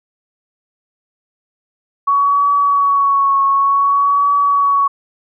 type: tone with vibrato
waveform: sine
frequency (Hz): 1120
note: C#6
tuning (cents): +18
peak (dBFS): -10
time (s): 2.07-4.88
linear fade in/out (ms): 10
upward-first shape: triangle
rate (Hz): 0.55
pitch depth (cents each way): 32
effects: none